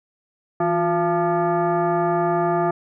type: tone with frequency modulation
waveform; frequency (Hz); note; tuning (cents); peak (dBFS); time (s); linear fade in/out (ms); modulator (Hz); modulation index
sine; 164.81; E3; 0; -17; 0.6-2.71; 5; 519; 1.8
effects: none